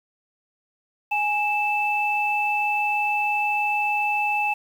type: tone pair together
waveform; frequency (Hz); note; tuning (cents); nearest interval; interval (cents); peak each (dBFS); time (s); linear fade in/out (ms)
sine; 830.6 / 2637; G#5 / E7; 0 / 0; octave + minor sixth; 2000; -23; 1.11-4.54; 10
effects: 8-bit